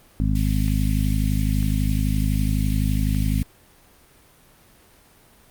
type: harmonic tone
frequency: 51.91 Hz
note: G#1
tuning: in tune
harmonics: 1 / 2 / 3 / 4 / 5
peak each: -21 / -24 / -26 / -27 / -28 dBFS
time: 0.2-3.43 s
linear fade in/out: 0 ms
type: high-pass noise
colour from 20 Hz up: pink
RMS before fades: -38 dBFS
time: 0.35-3.43 s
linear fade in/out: 5 ms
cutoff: 1900 Hz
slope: 48 dB/octave
type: clicks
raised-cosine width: 0.3 ms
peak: -24 dBFS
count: 3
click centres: 0.681 / 1.628 / 3.148 s
effects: pink hiss -53 dBFS RMS until 5.5 s + Opus 32 kbps